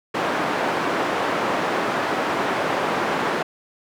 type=band-pass noise; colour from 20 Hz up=white; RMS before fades=-23 dBFS; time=0.14-3.43 s; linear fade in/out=10 ms; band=220 to 1200 Hz; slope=12 dB/octave; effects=none